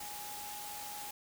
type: tone in noise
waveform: sine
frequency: 830 Hz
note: G#5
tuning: 1 cent flat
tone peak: -46 dBFS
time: 0-1.11 s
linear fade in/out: 5 ms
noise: white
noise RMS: -45 dBFS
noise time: 0-1.11 s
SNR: -4 dB
effects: none